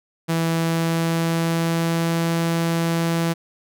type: tone with pitch glide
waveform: sawtooth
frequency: 164.81 to 166.72 Hz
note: E3 to E3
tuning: 0 to +20 cents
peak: -15 dBFS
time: 0.28-3.34 s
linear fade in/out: 20 ms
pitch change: +20 cents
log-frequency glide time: 0.54-2.27 s
effects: none